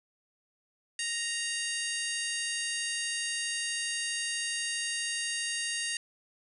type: harmonic tone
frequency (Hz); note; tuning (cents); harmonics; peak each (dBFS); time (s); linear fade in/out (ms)
932.3; A#5; 0; 2 / 3 / 4 / 5 / 6 / 7 / 8 / 9 / 10; -37 / -37 / -42 / -39 / -47 / -40 / -48 / -41 / -39; 0.99-5.97; 2
effects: none